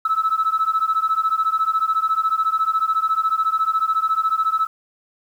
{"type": "beating tone pair", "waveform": "sine", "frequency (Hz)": [1298, 1312], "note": ["E6", "E6"], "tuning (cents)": [-27, -9], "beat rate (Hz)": 14, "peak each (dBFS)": -19, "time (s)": [0.05, 4.67], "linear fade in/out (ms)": 5, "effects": ["tanh soft clip ceiling -11 dBFS", "8-bit"]}